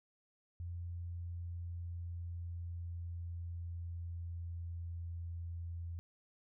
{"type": "tone with pitch glide", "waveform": "sine", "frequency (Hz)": [86.6, 84.96], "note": ["F2", "F2"], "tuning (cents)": [-14, -47], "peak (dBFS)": -40, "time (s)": [0.6, 5.99], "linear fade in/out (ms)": 0, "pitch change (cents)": -33, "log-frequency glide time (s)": [0.72, 5.19], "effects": []}